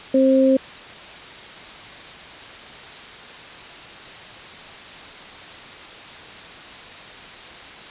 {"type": "tone pair together", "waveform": "sine", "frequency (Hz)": [265, 530], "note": ["C4", "C5"], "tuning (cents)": [22, 22], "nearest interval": "octave", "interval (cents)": 1200, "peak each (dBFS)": -15, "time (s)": [0.14, 0.57], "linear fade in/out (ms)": 5, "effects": ["white hiss -38 dBFS RMS until 7.9 s", "resampled to 8000 Hz"]}